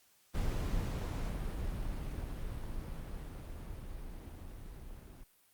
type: noise with level ramp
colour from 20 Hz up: brown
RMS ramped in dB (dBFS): -33 to -49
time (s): 0.34-5.24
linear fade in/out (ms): 10
effects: white hiss -68 dBFS RMS until 5.53 s + Opus 48 kbps